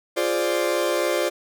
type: chord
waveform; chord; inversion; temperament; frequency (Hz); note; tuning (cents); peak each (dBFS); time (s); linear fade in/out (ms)
40% pulse; D half-diminished seventh; first; equal; 349.2 / 415.3 / 523.3 / 587.3; F4 / Ab4 / C5 / D5; 0 / 0 / 0 / 0; -25 / -29 / -25 / -24; 0.16-1.3; 20
effects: none